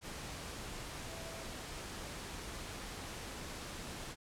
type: tone in noise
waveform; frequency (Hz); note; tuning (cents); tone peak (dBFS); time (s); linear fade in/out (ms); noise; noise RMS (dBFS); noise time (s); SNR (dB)
sine; 659.3; E5; 0; -51; 1.07-1.46; 50; pink; -45; 0.01-4.16; -9
effects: low-pass 10000 Hz 12 dB/octave